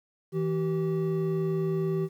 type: tone pair together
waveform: triangle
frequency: 161.77 / 384.5 Hz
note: E3 / G4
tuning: -32 / -33 cents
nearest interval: octave + minor third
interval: 1499 cents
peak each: -26 dBFS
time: 0.32-2.09 s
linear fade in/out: 50 ms
effects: 10-bit